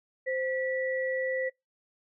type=tone pair together; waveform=sine; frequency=520 / 1949.7 Hz; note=C5 / B6; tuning=-11 / -23 cents; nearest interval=octave + major seventh; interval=2288 cents; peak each=-29 / -33 dBFS; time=0.26-1.5 s; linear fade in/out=20 ms; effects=noise-tail reverb RT60 0.2 s tail -25 dB re dry